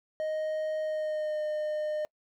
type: tone with pitch glide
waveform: triangle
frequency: 622.3 to 608.8 Hz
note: D#5 to D#5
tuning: 0 to -38 cents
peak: -27 dBFS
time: 0.2-2.05 s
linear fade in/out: 0 ms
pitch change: -38 cents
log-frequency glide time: 0.81-1.43 s
effects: noise-tail reverb RT60 0.1 s tail -26 dB re dry